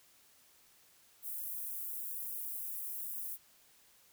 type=high-pass noise; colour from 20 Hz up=white; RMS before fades=-41 dBFS; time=1.22-3.38 s; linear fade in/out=50 ms; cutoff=11000 Hz; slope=24 dB/octave; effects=white hiss -65 dBFS RMS until 4.12 s